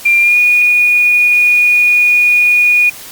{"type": "tone with pitch glide", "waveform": "sine", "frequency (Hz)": [2383, 2453], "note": ["D7", "D#7"], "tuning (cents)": [25, -25], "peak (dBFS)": -6, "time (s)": [0.05, 2.9], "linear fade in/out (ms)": 10, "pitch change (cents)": 50, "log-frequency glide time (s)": [0.2, 0.37], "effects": ["white hiss -31 dBFS RMS until 3.11 s", "Opus 48 kbps"]}